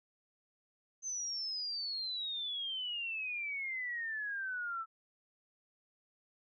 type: exponential sweep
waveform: sine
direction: down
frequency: 6272 to 1312 Hz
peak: -36 dBFS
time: 1.02-4.86 s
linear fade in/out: 50 ms
effects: none